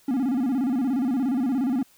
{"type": "tone with vibrato", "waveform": "triangle", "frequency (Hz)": 257.6, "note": "C4", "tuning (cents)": -27, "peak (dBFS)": -19, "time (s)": [0.08, 1.83], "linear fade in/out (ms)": 5, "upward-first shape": "square", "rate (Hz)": 17, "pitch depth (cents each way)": 130, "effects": ["white hiss -58 dBFS RMS until 1.97 s"]}